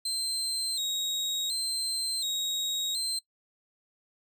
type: tone with vibrato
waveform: 30% pulse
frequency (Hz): 3951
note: B7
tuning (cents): 0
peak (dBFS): -26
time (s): 0.05-3.19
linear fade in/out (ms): 5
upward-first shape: square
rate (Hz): 0.69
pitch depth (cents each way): 75
effects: noise-tail reverb RT60 0.1 s tail -21 dB re dry

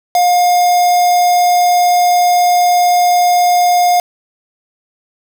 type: tone with quantisation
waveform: triangle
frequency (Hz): 711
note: F5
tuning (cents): +31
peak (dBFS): -6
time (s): 0.15-4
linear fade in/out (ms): 2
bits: 3
effects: none

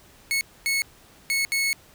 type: tone bursts at uneven times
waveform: sawtooth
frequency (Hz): 2197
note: C#7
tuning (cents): -16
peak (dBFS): -18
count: 4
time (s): 0.31-0.41 / 0.66-0.82 / 1.3-1.45 / 1.52-1.73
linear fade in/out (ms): 0
effects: pink hiss -53 dBFS RMS until 1.94 s

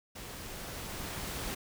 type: noise with level ramp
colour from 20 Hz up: pink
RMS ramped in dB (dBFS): -45 to -37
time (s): 0.15-1.55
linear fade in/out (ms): 10
effects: none

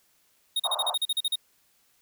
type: tone bursts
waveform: square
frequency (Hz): 3729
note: A#7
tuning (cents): 0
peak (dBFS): -24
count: 11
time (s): 0.56-1.357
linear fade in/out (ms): 5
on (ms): 37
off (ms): 39
type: band-pass noise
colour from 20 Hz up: white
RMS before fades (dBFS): -33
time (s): 0.64-0.95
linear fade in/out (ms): 10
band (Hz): 610 to 1100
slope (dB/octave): 48
effects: white hiss -66 dBFS RMS until 2.01 s

